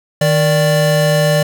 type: tone pair together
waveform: square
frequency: 155.56 / 587.3 Hz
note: D#3 / D5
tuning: 0 / 0 cents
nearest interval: octave + major seventh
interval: 2300 cents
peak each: -14 dBFS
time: 0.21-1.43 s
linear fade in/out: 5 ms
effects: none